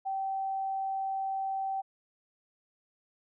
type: tone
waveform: sine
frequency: 774 Hz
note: G5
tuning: 22 cents flat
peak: -30 dBFS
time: 0.05-1.82 s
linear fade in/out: 20 ms
effects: none